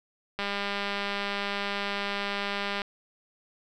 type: click train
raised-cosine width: 0.3 ms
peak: -15 dBFS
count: 489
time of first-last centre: 0.39-2.818 s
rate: 201 Hz
effects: none